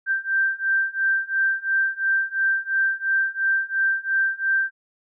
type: beating tone pair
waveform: sine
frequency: 1568 / 1570.9 Hz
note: G6 / G6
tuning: 0 / +3 cents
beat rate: 2.9 Hz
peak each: -23 / -22 dBFS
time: 0.06-4.71 s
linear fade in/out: 50 ms
effects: none